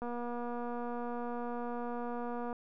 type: click train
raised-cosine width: 1 ms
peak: -27 dBFS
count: 603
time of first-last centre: 0.02-2.528 s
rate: 240 Hz
effects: none